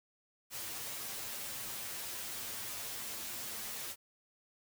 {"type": "noise with comb filter", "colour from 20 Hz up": "white", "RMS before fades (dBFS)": -42, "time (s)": [0.5, 3.96], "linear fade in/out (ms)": 50, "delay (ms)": 8.9, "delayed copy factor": 0.8, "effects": []}